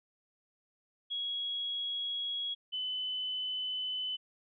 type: tone pair in turn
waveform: sine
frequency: 3322 / 3018 Hz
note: G#7 / F#7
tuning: 0 / +34 cents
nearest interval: major second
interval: 166 cents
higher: first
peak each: -33 / -33 dBFS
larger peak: neither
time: 1.1-2.55 / 2.72-4.17 s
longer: neither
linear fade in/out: 20 ms
effects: none